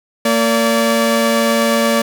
sawtooth tone pair together, 228.8 / 576.2 Hz, A#3 / D5, -32 / -33 cents, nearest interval octave + major third, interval 1599 cents, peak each -11 dBFS, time 0.25-2.02 s, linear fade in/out 5 ms, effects none

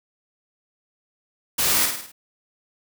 white noise with echo, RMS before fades -21 dBFS, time 1.58-1.86 s, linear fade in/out 10 ms, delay 52 ms, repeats 5, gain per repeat -5 dB, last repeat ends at 2.12 s, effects none

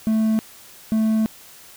triangle tone pair in turn, 219.6 / 219.6 Hz, A3 / A3, -3 / -3 cents, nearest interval unison, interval 0 cents, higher neither, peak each -14 dBFS, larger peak neither, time 0.07-0.39 / 0.92-1.26 s, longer second, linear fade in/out 0 ms, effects white hiss -45 dBFS RMS until 1.76 s

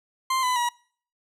40% pulse tone with pitch steps, 1046.5 / 1002.7 / 960.8 Hz, C6 / B5 / B5, 0 / +26 / -48 cents, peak -21 dBFS, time 0.3-0.69 s, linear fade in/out 5 ms, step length 130 ms, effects noise-tail reverb RT60 0.5 s tail -24 dB re dry + low-pass 12000 Hz 12 dB/octave

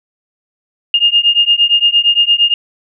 sine beating tone pair, 2827 / 2835.7 Hz, F7 / F7, +20 / +26 cents, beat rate 8.7 Hz, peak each -11 dBFS, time 0.94-2.54 s, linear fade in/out 2 ms, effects none

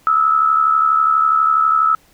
sine tone with amplitude modulation, 1300 Hz, E6, 24 cents flat, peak -8 dBFS, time 0.07-1.95 s, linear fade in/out 0 ms, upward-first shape sine, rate 72.2 Hz, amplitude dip 65%, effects pink hiss -53 dBFS RMS until 2.13 s

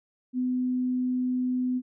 sine tone, 252.2 Hz, B3, 36 cents sharp, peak -24 dBFS, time 0.33-1.82 s, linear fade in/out 50 ms, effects none

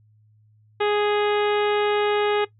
harmonic tone, 415.3 Hz, G#4, in tune, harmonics 1 / 2 / 3 / 4 / 5 / 6 / 7 / 8 / 9, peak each -20 / -26 / -30 / -32 / -34 / -36 / -37 / -38 / -39 dBFS, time 0.8-2.45 s, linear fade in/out 10 ms, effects noise-tail reverb RT60 0.1 s tail -17 dB re dry + added 107 Hz sine -54 dBFS peak until 2.59 s

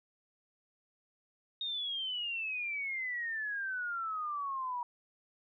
sine exponential sweep, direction down, 3729 to 955 Hz, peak -34 dBFS, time 1.61-4.83 s, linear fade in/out 2 ms, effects none

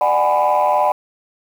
sine chord, G# half-diminished seventh, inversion second, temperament just, 598 / 747.5 / 830.6 / 996.7 Hz, D5 / F#5 / G#5 / B5, +31 / +17 / 0 / +16 cents, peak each -17 dBFS, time 0.01-0.92 s, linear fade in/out 2 ms, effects tanh soft clip ceiling -7 dBFS + 7-bit

